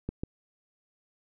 clicks, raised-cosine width 3 ms, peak -19 dBFS, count 2, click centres 0.09 / 0.235 s, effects none

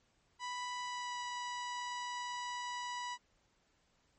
sawtooth tone with pitch glide, 987.8 to 979.8 Hz, B5 to B5, 0 to -14 cents, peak -35 dBFS, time 0.39-3.18 s, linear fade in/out 50 ms, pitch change -14 cents, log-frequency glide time 0.82-1.18 s, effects pink hiss -74 dBFS RMS until 4.18 s + MP3 32 kbps

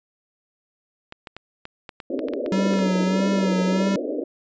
clicks, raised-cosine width 0.3 ms, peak -20 dBFS, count 12, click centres 1.124 / 1.272 / 1.366 / 1.654 / 1.892 / 2.002 / 2.192 / 2.285 / 2.336 / 2.462 / 2.737 / 2.79 s
pink band-pass noise, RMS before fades -27 dBFS, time 2.1-4.24 s, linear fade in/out 5 ms, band 250 to 620 Hz, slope 96 dB/octave
square tone with vibrato, 190 Hz, F#3, 46 cents sharp, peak -20 dBFS, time 2.52-3.96 s, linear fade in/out 2 ms, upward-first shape sine, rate 1.6 Hz, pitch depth 54 cents each way
effects resampled to 16000 Hz

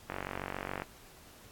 click train, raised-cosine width 0.5 ms, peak -21 dBFS, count 35, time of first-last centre 0.1-0.82 s, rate 47.2 Hz, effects pink hiss -56 dBFS RMS until 1.51 s + AAC 64 kbps

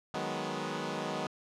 10% pulse chord, G# minor seventh, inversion second, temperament equal, 155.56 / 185 / 207.7 / 246.9 Hz, D#3 / F#3 / G#3 / B3, 0 / 0 / 0 / 0 cents, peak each -31 dBFS, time 0.14-1.27 s, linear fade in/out 2 ms, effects low-pass 6000 Hz 12 dB/octave

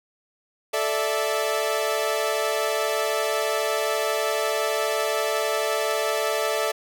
sawtooth chord, A suspended fourth, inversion none, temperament equal with one note detuned, 437.7 / 587.3 / 659.3 Hz, A4 / D5 / E5, -9 / 0 / 0 cents, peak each -23 dBFS, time 0.73-6.72 s, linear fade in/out 10 ms, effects none

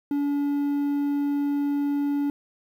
triangle tone, 286 Hz, D4, 46 cents flat, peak -20 dBFS, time 0.11-2.3 s, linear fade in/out 2 ms, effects 9-bit

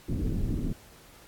pink low-pass noise, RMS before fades -29 dBFS, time 0.08-0.73 s, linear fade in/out 5 ms, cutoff 330 Hz, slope 24 dB/octave, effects pink hiss -54 dBFS RMS until 1.27 s + AAC 64 kbps

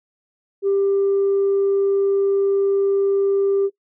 sine tone, 395.1 Hz, G4, 14 cents sharp, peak -14 dBFS, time 0.62-3.7 s, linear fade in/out 50 ms, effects noise-tail reverb RT60 0.1 s tail -19 dB re dry + tanh soft clip ceiling -12 dBFS

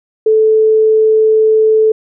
sine tone, 437 Hz, A4, 12 cents flat, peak -6 dBFS, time 0.26-1.92 s, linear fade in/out 5 ms, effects none

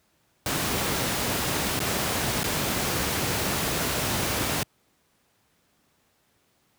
pink noise with dropouts, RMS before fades -26 dBFS, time 0.46-4.63 s, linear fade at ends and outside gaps 1 ms, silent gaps 1.792-1.802 / 2.433-2.441 s, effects pink hiss -67 dBFS RMS until 6.78 s + high-pass 80 Hz 12 dB/octave

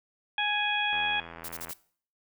harmonic tone, 832 Hz, G#5, 3 cents sharp, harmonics 1 / 2 / 3 / 4, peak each -31 / -31 / -31 / -31 dBFS, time 0.38-1.2 s, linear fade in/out 2 ms
click train, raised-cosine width 0.5 ms, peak -27 dBFS, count 66, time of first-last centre 0.93-1.708 s, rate 83.6 Hz
blue noise bursts, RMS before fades -38 dBFS, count 4, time 1.44-1.736 s, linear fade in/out 5 ms, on 47 ms, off 36 ms
effects noise-tail reverb RT60 0.5 s tail -19 dB re dry

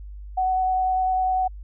sine tone with vibrato, 747 Hz, F#5, 16 cents sharp, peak -19 dBFS, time 0.37-1.48 s, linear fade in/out 10 ms, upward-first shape sine, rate 10 Hz, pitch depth 9 cents each way, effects added 50 Hz sine -35 dBFS peak until 1.63 s

